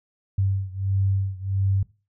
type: beating tone pair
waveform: sine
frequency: 96.6 / 98.1 Hz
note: G2 / G2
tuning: -25 / +2 cents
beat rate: 1.5 Hz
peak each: -23 / -25 dBFS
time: 0.38-1.83 s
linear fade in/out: 5 ms
effects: noise-tail reverb RT60 0.3 s tail -19 dB re dry